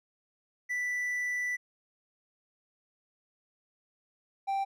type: tone pair in turn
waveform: triangle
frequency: 1975.5 / 784 Hz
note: B6 / G5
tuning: 0 / 0 cents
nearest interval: octave + major third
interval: 1600 cents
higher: first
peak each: -28 / -26 dBFS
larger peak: second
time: 0.69-1.57 / 4.47-4.65 s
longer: first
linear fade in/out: 20 ms
effects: none